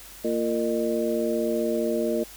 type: harmonic tone with a mistuned harmonic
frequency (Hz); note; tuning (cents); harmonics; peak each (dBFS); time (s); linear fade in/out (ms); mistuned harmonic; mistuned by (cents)
115.2; A#2; -20; 2 / 3 / 4 / 5; -28 / -28 / -28 / -28; 0.24-2.24; 10; 5; +90
effects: added 48 Hz sine -52 dBFS peak until 2.36 s + white hiss -45 dBFS RMS until 2.36 s